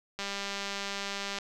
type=click train; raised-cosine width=0.2 ms; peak=-18 dBFS; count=239; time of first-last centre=0.19-1.386 s; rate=199 Hz; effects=none